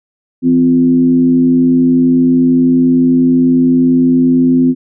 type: tone with frequency modulation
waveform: sine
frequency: 256.6 Hz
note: C4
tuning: 34 cents flat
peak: -6 dBFS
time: 0.42-4.75 s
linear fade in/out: 50 ms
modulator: 88.6 Hz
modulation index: 0.5
effects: none